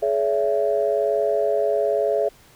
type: tone cluster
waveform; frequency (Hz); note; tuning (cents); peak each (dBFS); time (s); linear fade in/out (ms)
sine; 424.1 / 566 / 667; G#4 / C#5 / E5; +36 / +36 / +20; -22; 0.02-2.29; 10
effects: tanh soft clip ceiling -8 dBFS + pink hiss -52 dBFS RMS until 2.55 s